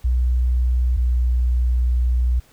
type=tone pair in turn; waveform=sine; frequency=61.74 / 61.21 Hz; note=B1 / B1; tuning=0 / -15 cents; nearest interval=unison; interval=15 cents; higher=first; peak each=-15 dBFS; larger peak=neither; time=0.04-0.97 / 0.97-2.4 s; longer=second; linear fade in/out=10 ms; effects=pink hiss -54 dBFS RMS until 2.52 s

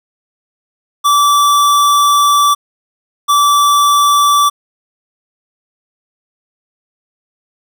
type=tone pair in turn; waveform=square; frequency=1160 / 1160 Hz; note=D6 / D6; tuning=-22 / -22 cents; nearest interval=unison; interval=0 cents; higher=neither; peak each=-8 dBFS; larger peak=neither; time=1.04-2.55 / 3.28-4.5 s; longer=first; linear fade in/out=20 ms; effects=none

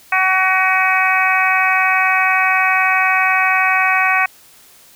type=harmonic tone with a mistuned harmonic; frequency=376 Hz; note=F#4; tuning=28 cents sharp; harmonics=2 / 3 / 4 / 5 / 6 / 7; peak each=-19 / -19 / -19 / -19 / -19 / -19 dBFS; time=0.12-4.26 s; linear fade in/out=5 ms; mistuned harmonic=7; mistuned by=-60 cents; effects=white hiss -46 dBFS RMS until 4.95 s

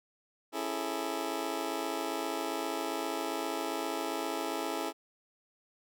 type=chord; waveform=20% pulse; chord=A major seventh; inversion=first; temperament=just; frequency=275 / 330 / 412.5 / 440 Hz; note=C#4 / E4 / G#4 / A4; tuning=-14 / +2 / -12 / 0 cents; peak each=-35 / -32 / -35 / -35 dBFS; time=0.52-4.93 s; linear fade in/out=50 ms; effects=none

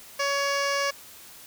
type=tone with low-pass filter; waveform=15% pulse; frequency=561 Hz; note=C#5; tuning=21 cents sharp; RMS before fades=-26 dBFS; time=0.19-0.91 s; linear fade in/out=10 ms; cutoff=5300 Hz; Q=1.9; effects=white hiss -47 dBFS RMS until 1.46 s

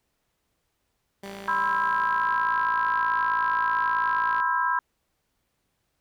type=tone with exponential decay; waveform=15% pulse; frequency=197.4 Hz; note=G3; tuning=12 cents sharp; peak=-30 dBFS; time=1.23-3.86 s; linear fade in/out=5 ms; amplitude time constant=570 ms
type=click train; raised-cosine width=0.3 ms; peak=-24 dBFS; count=175; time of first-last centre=1.26-4.401 s; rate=55.4 Hz
type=chord; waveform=sine; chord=C major seventh; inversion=third; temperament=equal with one note detuned; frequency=987.8 / 1046.5 / 1318.5 / 1608.3 Hz; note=B5 / C6 / E6 / G6; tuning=0 / 0 / 0 / +44 cents; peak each=-25 / -29 / -29 / -27 dBFS; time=1.48-4.79 s; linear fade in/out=2 ms
effects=pink hiss -75 dBFS RMS until 6 s

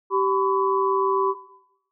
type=tone cluster; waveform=sine; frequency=387.7 / 1005 / 1132 Hz; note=G4 / B5 / C#6; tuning=-19 / +30 / +36 cents; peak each=-21 / -22 / -26 dBFS; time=0.1-1.35 s; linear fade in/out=50 ms; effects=noise-tail reverb RT60 0.9 s tail -17 dB re dry

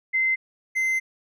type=tone pair in turn; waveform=sine / triangle; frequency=2069 / 2069 Hz; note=C7 / C7; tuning=-20 / -20 cents; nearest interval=unison; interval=0 cents; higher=neither; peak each=-19 / -19 dBFS; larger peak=neither; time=0.13-0.36 / 0.75-1 s; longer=second; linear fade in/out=20 ms; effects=none

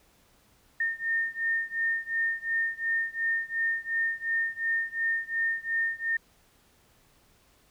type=beating tone pair; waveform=sine; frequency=1822 / 1824.8 Hz; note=A#6 / A#6; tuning=-40 / -37 cents; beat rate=2.8 Hz; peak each=-29 / -30 dBFS; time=0.8-6.17 s; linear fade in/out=5 ms; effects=pink hiss -63 dBFS RMS until 7.7 s

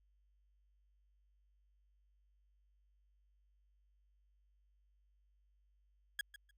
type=tone with echo; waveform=30% pulse; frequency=1658 Hz; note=G#6; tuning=3 cents flat; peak=-33 dBFS; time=6.19-6.21 s; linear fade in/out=2 ms; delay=150 ms; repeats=2; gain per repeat=-15 dB; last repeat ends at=6.51 s; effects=added 50 Hz sine -70 dBFS peak until 6.57 s

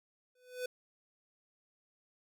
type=tone with exponential growth; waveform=square; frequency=500 Hz; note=B4; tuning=21 cents sharp; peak=-34 dBFS; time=0.35-0.66 s; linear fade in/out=5 ms; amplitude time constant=67 ms; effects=none

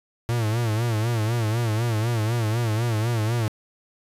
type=tone with vibrato; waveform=45% pulse; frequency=113.2 Hz; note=A2; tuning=50 cents sharp; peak=-21 dBFS; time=0.29-3.48 s; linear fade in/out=0 ms; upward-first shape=sine; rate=4 Hz; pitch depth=110 cents each way; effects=resampled to 32000 Hz + 9-bit

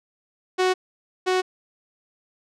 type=tone pair in turn; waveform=sawtooth; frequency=370 / 370 Hz; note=F#4 / F#4; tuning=0 / 0 cents; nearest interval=unison; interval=0 cents; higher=neither; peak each=-14 / -15 dBFS; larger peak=first; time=0.58-0.74 / 1.26-1.42 s; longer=neither; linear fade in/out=20 ms; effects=low-pass 6000 Hz 12 dB/octave

